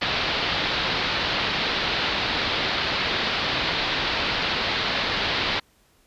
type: low-pass noise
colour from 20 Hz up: white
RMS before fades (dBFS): -25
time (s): 0.01-5.6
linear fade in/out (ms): 10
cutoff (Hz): 4400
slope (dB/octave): 48
effects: pink hiss -61 dBFS RMS until 6.06 s + resampled to 32000 Hz